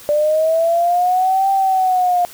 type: linear two-way sweep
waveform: sine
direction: up then down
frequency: 587.3 to 784 to 705 Hz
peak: -12 dBFS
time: 0.09-2.25 s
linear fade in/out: 0 ms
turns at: 1.5 s
effects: white hiss -39 dBFS RMS until 2.33 s